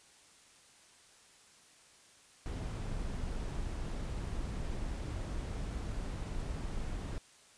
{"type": "noise", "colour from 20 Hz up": "brown", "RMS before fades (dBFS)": -38, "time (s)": [2.46, 7.18], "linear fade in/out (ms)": 0, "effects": ["white hiss -61 dBFS RMS until 7.57 s", "resampled to 22050 Hz"]}